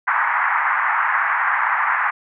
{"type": "band-pass noise", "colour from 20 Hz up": "pink", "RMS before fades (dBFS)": -19, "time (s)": [0.07, 2.11], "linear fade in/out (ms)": 10, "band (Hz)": [870, 2000], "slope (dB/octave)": 48, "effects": []}